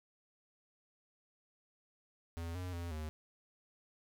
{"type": "tone with pitch steps", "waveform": "square", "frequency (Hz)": [83.9, 90.7, 85.7, 77.5], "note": ["E2", "F#2", "F2", "D#2"], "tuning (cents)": [31, -34, -32, -6], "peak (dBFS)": -40, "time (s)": [2.37, 3.09], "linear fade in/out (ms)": 0, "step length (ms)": 180, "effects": []}